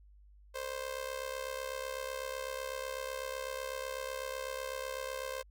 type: tone with amplitude modulation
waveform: sawtooth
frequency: 523.3 Hz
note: C5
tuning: in tune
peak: -30 dBFS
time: 0.54-5.43 s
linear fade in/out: 20 ms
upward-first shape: sine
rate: 68 Hz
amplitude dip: 80%
effects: added 50 Hz sine -56 dBFS peak until 5.5 s